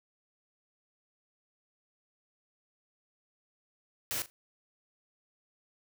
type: noise with echo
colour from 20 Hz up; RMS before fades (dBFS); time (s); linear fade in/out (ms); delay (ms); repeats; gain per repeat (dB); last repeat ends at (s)
white; -34; 4.11-4.22; 0; 40; 2; -15; 4.3
effects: none